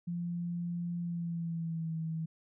sine tone with pitch glide, 172.9 to 161.32 Hz, F3 to E3, -17 to -37 cents, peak -33 dBFS, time 0.07-2.26 s, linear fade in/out 10 ms, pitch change -120 cents, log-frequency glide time 1-1.96 s, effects none

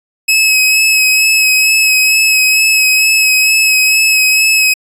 sawtooth tone with vibrato, 2565 Hz, E7, 48 cents flat, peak -4 dBFS, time 0.28-4.74 s, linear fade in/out 10 ms, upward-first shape sine, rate 2.2 Hz, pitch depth 21 cents each way, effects resampled to 32000 Hz

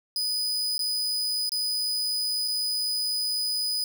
40% pulse tone with dropouts, 4978 Hz, D#8, in tune, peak -24 dBFS, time 0.16-3.84 s, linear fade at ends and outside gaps 1 ms, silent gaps 0.78-0.792 / 1.493-1.519 / 2.478-2.482 s, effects none

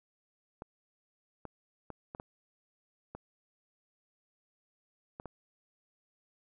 clicks, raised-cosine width 1 ms, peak -28 dBFS, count 8, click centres 0.621 / 1.453 / 1.903 / 2.149 / 2.199 / 3.15 / 5.199 / 5.257 s, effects none

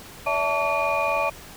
sine tone cluster, 573 / 657 / 882 / 1140 / 2439 Hz, D5 / E5 / A5 / C#6 / D#7, -43 / -6 / +4 / +48 / -35 cents, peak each -26 dBFS, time 0.26-1.3 s, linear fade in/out 10 ms, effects tanh soft clip ceiling -14 dBFS + pink hiss -43 dBFS RMS until 1.56 s

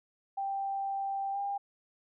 sine tone with pitch glide, 786 to 800.7 Hz, G5 to G5, +4 to +37 cents, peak -31 dBFS, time 0.37-1.58 s, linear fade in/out 10 ms, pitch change +33 cents, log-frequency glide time 1.32-1.38 s, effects none

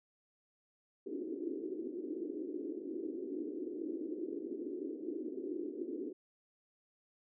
pink band-pass noise, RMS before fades -41 dBFS, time 1.06-6.13 s, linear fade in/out 10 ms, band 290 to 390 Hz, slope 48 dB/octave, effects none

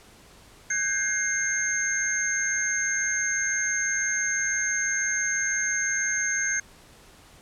sine tone cluster, 1532 / 1638 / 2114 / 6380 Hz, G6 / G#6 / C7 / G8, -40 / -24 / +17 / +30 cents, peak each -31 / -30 / -31 / -26 dBFS, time 0.7-6.6 s, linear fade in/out 5 ms, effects pink hiss -52 dBFS RMS until 7.41 s + low-pass 11000 Hz 12 dB/octave

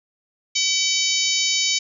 harmonic tone, 761 Hz, F#5, 48 cents sharp, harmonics 3 / 4 / 5 / 6 / 7 / 8 / 9, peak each -26 / -26 / -26 / -26 / -26 / -26 / -26 dBFS, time 0.55-1.79 s, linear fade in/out 10 ms, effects none

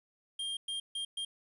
square tone bursts at uneven times, 3205 Hz, G7, 38 cents sharp, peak -35 dBFS, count 4, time 0.39-0.57 / 0.68-0.8 / 0.95-1.05 / 1.17-1.25 s, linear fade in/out 5 ms, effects resampled to 24000 Hz + 11-bit

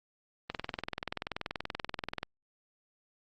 click train, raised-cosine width 0.3 ms, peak -18 dBFS, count 37, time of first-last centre 0.5-2.231 s, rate 20.8 Hz, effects Opus 32 kbps

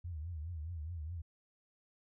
sine tone with vibrato, 81.4 Hz, E2, 21 cents flat, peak -39 dBFS, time 0.04-1.22 s, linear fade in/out 10 ms, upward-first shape triangle, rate 4.8 Hz, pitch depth 180 cents each way, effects none

